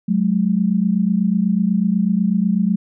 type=tone pair together; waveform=sine; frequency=185 / 213.1 Hz; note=F#3 / G#3; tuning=0 / +45 cents; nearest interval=major second; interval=245 cents; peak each=-17 dBFS; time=0.08-2.76 s; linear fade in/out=10 ms; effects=none